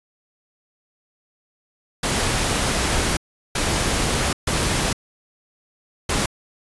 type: noise bursts at uneven times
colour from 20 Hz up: pink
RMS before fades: -21 dBFS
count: 4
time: 2.03-3.17 / 3.55-4.33 / 4.47-4.93 / 6.09-6.26 s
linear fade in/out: 5 ms
effects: resampled to 24000 Hz